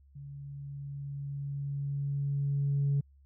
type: tone with level ramp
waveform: sine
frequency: 140.8 Hz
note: C#3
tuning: 27 cents sharp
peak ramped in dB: -42 to -23 dBFS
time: 0.15-3.01 s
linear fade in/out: 10 ms
effects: tanh soft clip ceiling -22 dBFS + added 69 Hz sine -57 dBFS peak until 3.25 s